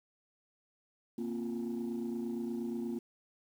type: chord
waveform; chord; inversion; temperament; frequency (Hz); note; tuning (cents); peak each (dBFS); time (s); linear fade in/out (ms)
sine; Bb suspended second; none; equal; 233.1 / 261.6 / 349.2; Bb3 / C4 / F4; 0 / 0 / 0; -35 / -40 / -38; 1.18-2.99; 5
effects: tanh soft clip ceiling -30 dBFS + 10-bit